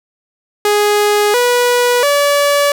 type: tone with pitch steps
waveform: sawtooth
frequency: 415.3 / 488.2 / 573.9 Hz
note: G#4 / B4 / D5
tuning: 0 / -20 / -40 cents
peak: -6 dBFS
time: 0.65-2.72 s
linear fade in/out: 2 ms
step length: 690 ms
effects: none